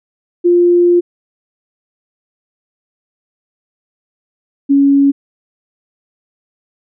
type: tone pair in turn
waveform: sine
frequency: 350 / 279 Hz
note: F4 / C#4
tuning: +4 / +11 cents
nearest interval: major third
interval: 393 cents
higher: first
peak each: -6 dBFS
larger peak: neither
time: 0.44-1.01 / 4.69-5.12 s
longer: first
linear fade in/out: 20 ms
effects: none